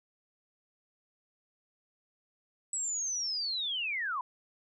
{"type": "linear sweep", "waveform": "sine", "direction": "down", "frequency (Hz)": [7902, 955], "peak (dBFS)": -31, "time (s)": [2.73, 4.21], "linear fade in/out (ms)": 2, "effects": []}